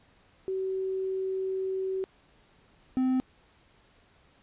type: tone pair in turn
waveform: sine / triangle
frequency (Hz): 380 / 258.1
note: F#4 / C4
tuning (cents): +46 / -23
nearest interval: perfect fifth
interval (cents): 669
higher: first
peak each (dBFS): -28 / -21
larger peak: second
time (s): 0.48-2.04 / 2.97-3.2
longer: first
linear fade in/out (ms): 0
effects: pink hiss -62 dBFS RMS until 4.42 s + resampled to 8000 Hz